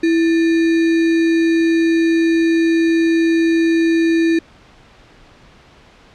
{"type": "tone with sample-and-hold", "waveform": "sine", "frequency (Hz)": 329.6, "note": "E4", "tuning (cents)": 0, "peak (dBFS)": -11, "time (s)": [0.03, 4.39], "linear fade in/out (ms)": 5, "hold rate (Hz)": 2100, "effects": ["pink hiss -46 dBFS RMS until 6.14 s", "low-pass 4000 Hz 12 dB/octave"]}